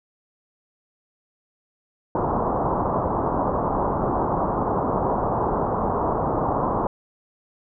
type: low-pass noise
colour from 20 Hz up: white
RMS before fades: -23 dBFS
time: 2.15-6.87 s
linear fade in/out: 2 ms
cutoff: 1100 Hz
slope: 48 dB/octave
effects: none